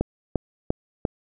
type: click train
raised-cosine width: 2 ms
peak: -8 dBFS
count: 4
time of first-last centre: 0.01-1.052 s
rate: 2.88 Hz
effects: none